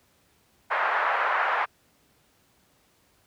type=band-pass noise; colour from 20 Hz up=white; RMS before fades=-25 dBFS; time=0.7-1.66 s; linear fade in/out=20 ms; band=640 to 1700 Hz; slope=24 dB/octave; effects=pink hiss -64 dBFS RMS until 3.26 s + high-pass 60 Hz 12 dB/octave